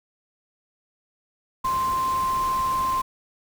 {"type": "tone in noise", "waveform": "sine", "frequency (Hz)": 1046.5, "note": "C6", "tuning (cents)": 0, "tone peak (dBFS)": -21, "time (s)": [1.64, 3.02], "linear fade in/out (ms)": 10, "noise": "pink", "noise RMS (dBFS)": -36, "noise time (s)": [1.64, 3.02], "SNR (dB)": 12, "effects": []}